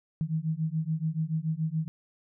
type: beating tone pair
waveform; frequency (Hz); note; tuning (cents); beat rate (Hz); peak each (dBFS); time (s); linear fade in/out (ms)
sine; 155.56 / 162.56; D#3 / E3; 0 / -24; 7; -30; 0.21-1.88; 0
effects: none